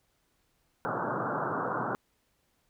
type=band-pass noise; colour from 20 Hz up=white; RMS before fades=-32 dBFS; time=0.85-1.95 s; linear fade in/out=0 ms; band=110 to 1500 Hz; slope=96 dB/octave; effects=pink hiss -73 dBFS RMS until 2.69 s